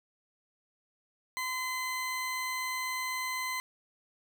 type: tone pair together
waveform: 40% pulse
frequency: 1024 / 2048 Hz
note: C6 / C7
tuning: -38 / -38 cents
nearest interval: octave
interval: 1200 cents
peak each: -35 / -35 dBFS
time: 1.37-3.6 s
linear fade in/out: 0 ms
effects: none